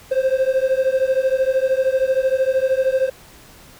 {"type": "beating tone pair", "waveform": "triangle", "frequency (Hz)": [520, 533], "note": ["C5", "C5"], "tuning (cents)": [-11, 32], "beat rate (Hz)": 13, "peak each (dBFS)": [-16, -17], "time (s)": [0.11, 3.1], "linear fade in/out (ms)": 10, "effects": ["pink hiss -45 dBFS RMS until 3.79 s"]}